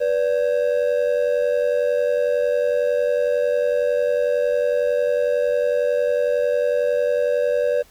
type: ring-modulated tone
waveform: triangle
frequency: 535 Hz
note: C5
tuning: 38 cents sharp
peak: -12 dBFS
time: 0-7.83 s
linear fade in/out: 20 ms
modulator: 45.5 Hz
effects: pink hiss -52 dBFS RMS until 7.9 s